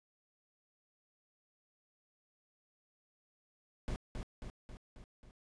brown noise with echo, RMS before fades -37 dBFS, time 3.88-3.96 s, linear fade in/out 0 ms, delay 270 ms, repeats 5, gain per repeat -4 dB, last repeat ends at 5.31 s, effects resampled to 22050 Hz

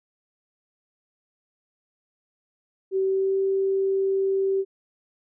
sine tone with pitch glide, 383 to 387.5 Hz, G4 to G4, -40 to -20 cents, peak -20 dBFS, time 2.91-4.65 s, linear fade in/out 50 ms, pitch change +20 cents, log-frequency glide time 3.03-3.38 s, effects none

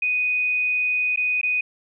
sine tone with dropouts, 2489 Hz, D#7, in tune, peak -19 dBFS, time 0.02-1.61 s, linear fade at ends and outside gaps 5 ms, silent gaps 1.161-1.173 / 1.414-1.431 s, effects none

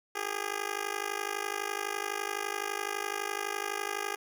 10% pulse tone with amplitude modulation, 407.7 Hz, G#4, 32 cents flat, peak -20 dBFS, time 0.15-4.16 s, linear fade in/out 10 ms, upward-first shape sine, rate 51.9 Hz, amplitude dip 95%, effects none

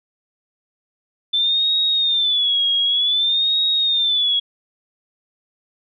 sine tone with vibrato, 3520 Hz, A7, in tune, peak -15 dBFS, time 1.33-4.4 s, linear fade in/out 10 ms, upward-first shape sine, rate 0.54 Hz, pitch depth 120 cents each way, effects none

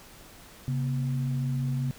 sine tone pair together, 134.7 / 240 Hz, C#3 / B3, -49 / -49 cents, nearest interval minor seventh, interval 1000 cents, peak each -26 / -35 dBFS, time 0.68-1.91 s, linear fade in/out 0 ms, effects pink hiss -50 dBFS RMS until 1.98 s

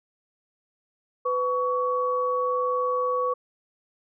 sine tone pair together, 501 / 1124.7 Hz, B4 / C#6, +25 / +25 cents, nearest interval octave + major second, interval 1400 cents, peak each -25 dBFS, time 1.25-3.34 s, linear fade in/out 10 ms, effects none

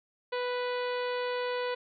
harmonic tone, 493.9 Hz, B4, in tune, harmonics 1 / 2 / 3 / 4 / 5 / 6 / 7 / 8 / 9, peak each -31 / -37 / -41 / -43 / -45 / -47 / -48 / -49 / -50 dBFS, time 0.32-1.75 s, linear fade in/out 10 ms, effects none

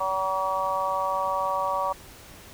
harmonic tone, 190 Hz, F#3, 46 cents sharp, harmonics 3 / 4 / 5 / 6, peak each -30 / -32 / -28 / -28 dBFS, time 0-1.93 s, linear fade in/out 10 ms, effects pink hiss -47 dBFS RMS until 2.53 s

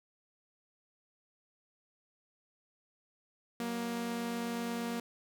sawtooth tone pair together, 186.9 / 235.3 Hz, F#3 / A#3, +18 / +16 cents, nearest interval major third, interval 398 cents, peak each -39 / -31 dBFS, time 3.6-5 s, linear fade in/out 2 ms, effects none

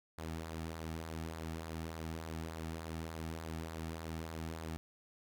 sawtooth tone with flanger, 80.9 Hz, E2, 32 cents flat, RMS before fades -43 dBFS, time 0.18-4.77 s, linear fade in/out 0 ms, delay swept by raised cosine 0.33 to 2.03 ms, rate 3.4 Hz, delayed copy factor -0.5, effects none

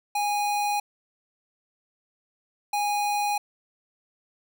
square tone pair in turn, 824 / 824 Hz, G#5 / G#5, -14 / -14 cents, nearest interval unison, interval 0 cents, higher neither, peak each -24 dBFS, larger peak neither, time 0.15-0.8 / 2.73-3.38 s, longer neither, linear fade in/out 5 ms, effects none

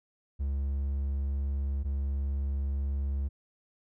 triangle tone pair in turn, 69.3 / 69.3 Hz, C#2 / C#2, 0 / 0 cents, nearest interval unison, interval 0 cents, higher neither, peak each -26 dBFS, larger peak neither, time 0.39-1.84 / 1.84-3.29 s, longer neither, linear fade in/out 20 ms, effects none

